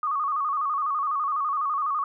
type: tone with vibrato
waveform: sine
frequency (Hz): 1170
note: D6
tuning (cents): -7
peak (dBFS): -23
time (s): 0.03-2.04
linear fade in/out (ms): 2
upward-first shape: square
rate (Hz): 12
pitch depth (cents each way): 85
effects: none